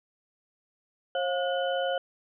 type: tone cluster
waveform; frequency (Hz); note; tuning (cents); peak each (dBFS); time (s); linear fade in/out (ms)
sine; 539 / 706 / 1450 / 3022; C#5 / F5 / F#6 / F#7; -49 / +19 / -35 / +36; -28 / -31 / -35 / -37; 1.15-1.98; 2
effects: none